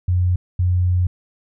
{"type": "tone pair in turn", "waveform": "sine", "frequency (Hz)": [90, 90], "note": ["F#2", "F#2"], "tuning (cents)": [-47, -47], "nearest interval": "unison", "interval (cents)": 0, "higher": "neither", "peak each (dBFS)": -14, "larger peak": "neither", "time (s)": [[0.08, 0.36], [0.59, 1.07]], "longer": "second", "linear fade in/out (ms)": 5, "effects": []}